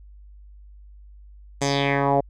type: tone with low-pass filter sweep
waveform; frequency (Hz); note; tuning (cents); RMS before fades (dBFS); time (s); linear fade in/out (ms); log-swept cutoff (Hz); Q
10% pulse; 140; C#3; +18; -21; 1.61-2.21; 10; 7600 to 610; 3.3
effects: added 50 Hz sine -43 dBFS peak until 2.29 s